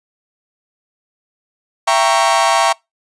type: chord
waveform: 40% pulse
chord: E diminished seventh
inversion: none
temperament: equal with one note detuned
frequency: 669.2 / 784 / 932.3 / 1108.7 Hz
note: E5 / G5 / Bb5 / Db6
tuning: +26 / 0 / 0 / 0 cents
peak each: -16 dBFS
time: 1.87-2.73 s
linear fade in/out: 10 ms
effects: noise-tail reverb RT60 0.2 s tail -25 dB re dry + resampled to 22050 Hz